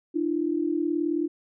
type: tone pair together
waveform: sine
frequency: 301 / 339.8 Hz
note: D4 / F4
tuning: +43 / -47 cents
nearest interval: major second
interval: 210 cents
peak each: -26 dBFS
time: 0.14-1.28 s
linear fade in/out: 20 ms
effects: none